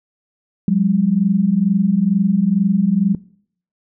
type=tone pair together; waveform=sine; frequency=180 / 202.2 Hz; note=F#3 / G#3; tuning=-47 / -46 cents; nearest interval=major second; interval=201 cents; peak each=-15 dBFS; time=0.68-3.15 s; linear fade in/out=2 ms; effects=noise-tail reverb RT60 0.6 s tail -21 dB re dry